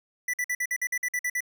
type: tone bursts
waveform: square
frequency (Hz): 1975.5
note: B6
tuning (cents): 0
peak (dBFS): -26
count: 11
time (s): 0.28-1.406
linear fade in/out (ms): 5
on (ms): 56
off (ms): 51
effects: none

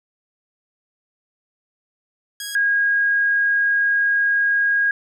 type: tone pair in turn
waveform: 10% pulse / sine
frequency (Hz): 1649 / 1635.7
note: G#6 / G#6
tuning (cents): -13 / -27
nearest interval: unison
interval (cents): 14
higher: first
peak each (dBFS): -19 / -15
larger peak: second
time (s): 2.4-2.55 / 2.55-4.91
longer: second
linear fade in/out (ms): 2
effects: none

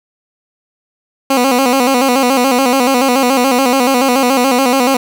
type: tone with vibrato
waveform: 15% pulse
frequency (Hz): 257.9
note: C4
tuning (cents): -25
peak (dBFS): -3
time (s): 1.3-4.97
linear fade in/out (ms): 5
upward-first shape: square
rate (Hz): 7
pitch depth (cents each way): 86
effects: none

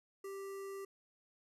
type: tone with notch filter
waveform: square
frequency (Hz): 392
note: G4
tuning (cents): 0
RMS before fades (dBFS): -45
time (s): 0.24-0.85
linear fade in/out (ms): 5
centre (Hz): 3600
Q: 0.96
effects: resampled to 32000 Hz

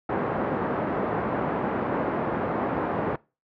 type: band-pass noise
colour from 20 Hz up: pink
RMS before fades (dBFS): -27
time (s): 0.09-3.16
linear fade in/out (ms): 5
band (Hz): 200 to 1200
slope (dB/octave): 12
effects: noise-tail reverb RT60 0.3 s tail -23 dB re dry + low-pass 2000 Hz 12 dB/octave

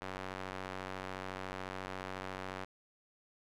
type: tone with band-pass filter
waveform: square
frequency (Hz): 47.04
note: F#1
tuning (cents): +29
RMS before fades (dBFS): -43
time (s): 0.01-2.65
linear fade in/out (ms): 10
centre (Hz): 1300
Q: 0.63
effects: none

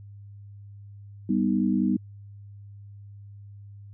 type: chord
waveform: sine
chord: G augmented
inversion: none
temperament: equal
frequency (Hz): 196 / 246.9 / 311.1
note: G3 / B3 / D#4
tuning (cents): 0 / 0 / 0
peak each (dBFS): -24 / -25 / -27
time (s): 1.29-1.97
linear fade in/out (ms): 5
effects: added 101 Hz sine -42 dBFS peak until 3.93 s

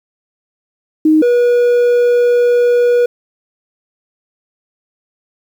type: tone pair in turn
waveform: sine / triangle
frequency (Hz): 311.5 / 483.9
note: D#4 / B4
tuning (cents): +2 / -35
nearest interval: minor sixth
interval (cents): 763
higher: second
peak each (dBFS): -6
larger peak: neither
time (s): 1.05-1.22 / 1.22-3.06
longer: second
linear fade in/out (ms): 5
effects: 7-bit

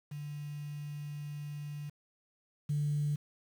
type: tone pair in turn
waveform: sine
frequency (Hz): 146.83 / 146.83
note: D3 / D3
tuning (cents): 0 / 0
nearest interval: unison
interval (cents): 0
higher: neither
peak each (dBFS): -38 / -28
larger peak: second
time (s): 0.11-1.9 / 2.69-3.16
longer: first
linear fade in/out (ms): 10
effects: tanh soft clip ceiling -24 dBFS + 9-bit

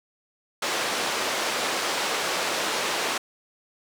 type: band-pass noise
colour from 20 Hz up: pink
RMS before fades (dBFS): -27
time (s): 0.62-3.18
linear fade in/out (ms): 5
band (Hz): 460 to 6900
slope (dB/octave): 12
effects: none

